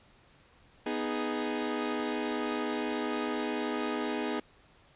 sawtooth chord, G# minor, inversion first, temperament equal, 246.9 / 311.1 / 415.3 Hz, B3 / D#4 / G#4, 0 / 0 / 0 cents, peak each -31 dBFS, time 0.86-4.4 s, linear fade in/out 5 ms, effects pink hiss -61 dBFS RMS until 4.95 s + resampled to 8000 Hz

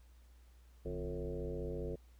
sine tone with frequency modulation, 255.2 Hz, C4, 43 cents flat, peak -37 dBFS, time 0.85-1.96 s, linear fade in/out 10 ms, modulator 95.1 Hz, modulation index 2.9, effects added 60 Hz sine -58 dBFS peak until 2.19 s + pink hiss -72 dBFS RMS until 2.19 s

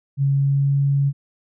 sine tone with pitch glide, 138.59 to 139.88 Hz, C#3 to C#3, 0 to +16 cents, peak -15 dBFS, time 0.17-1.13 s, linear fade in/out 50 ms, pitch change +16 cents, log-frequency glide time 0.32-0.77 s, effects none

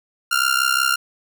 sawtooth tone with amplitude modulation, 1396.9 Hz, F6, in tune, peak -9 dBFS, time 0.31-0.96 s, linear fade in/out 10 ms, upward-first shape sine, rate 65.5 Hz, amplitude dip 85%, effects none

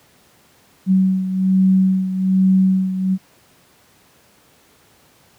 sine beating tone pair, 188.4 / 189.6 Hz, F#3 / F#3, +32 / +43 cents, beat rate 1.2 Hz, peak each -13 / -19 dBFS, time 0.86-3.18 s, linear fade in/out 50 ms, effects pink hiss -53 dBFS RMS until 5.38 s + high-pass 100 Hz 12 dB/octave

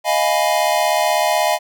square chord, F half-diminished seventh, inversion third, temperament equal, 622.3 / 698.5 / 830.6 / 987.8 Hz, Eb5 / F5 / Ab5 / Cb6, 0 / 0 / 0 / 0 cents, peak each -20 / -20 / -21 / -24 dBFS, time 0.04-1.59 s, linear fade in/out 50 ms, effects none

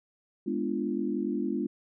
sine chord, G# diminished seventh, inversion none, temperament equal with one note detuned, 207.7 / 246.9 / 293.7 / 344.4 Hz, G#3 / B3 / D4 / F4, 0 / 0 / 0 / -24 cents, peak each -33 dBFS, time 0.46-1.67 s, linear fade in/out 10 ms, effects none

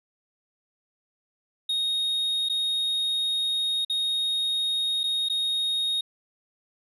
triangle tone with dropouts, 3729 Hz, A#7, in tune, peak -22 dBFS, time 1.69-6.01 s, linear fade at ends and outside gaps 5 ms, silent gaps 2.488-2.496 / 3.849-3.897 / 5.034-5.038 / 5.287-5.297 s, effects resampled to 32000 Hz

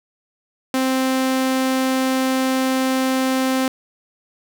sawtooth tone, 261.6 Hz, C4, in tune, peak -13 dBFS, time 0.74-3.68 s, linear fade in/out 2 ms, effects none

